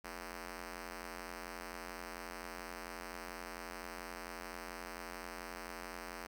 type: ring-modulated tone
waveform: 5% pulse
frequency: 175.7 Hz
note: F3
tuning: 11 cents sharp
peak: -30 dBFS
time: 0.04-6.27 s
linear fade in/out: 10 ms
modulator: 130 Hz
effects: none